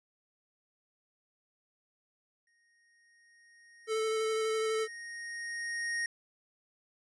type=tone with exponential growth; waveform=square; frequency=1864.7 Hz; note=A#6; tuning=in tune; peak=-31 dBFS; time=2.47-6.06 s; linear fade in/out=2 ms; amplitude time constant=780 ms
type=tone with vibrato; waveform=square; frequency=439.7 Hz; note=A4; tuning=1 cent flat; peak=-30 dBFS; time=3.87-4.88 s; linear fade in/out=50 ms; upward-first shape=square; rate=12 Hz; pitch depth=10 cents each way
effects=resampled to 24000 Hz